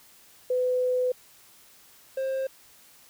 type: tone pair in turn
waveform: sine / triangle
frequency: 503 / 531.2 Hz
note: B4 / C5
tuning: +32 / +26 cents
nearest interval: minor second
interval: 94 cents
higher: second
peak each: -22 / -24 dBFS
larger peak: first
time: 0.5-1.12 / 2.17-2.47 s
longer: first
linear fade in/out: 5 ms
effects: white hiss -55 dBFS RMS until 3.09 s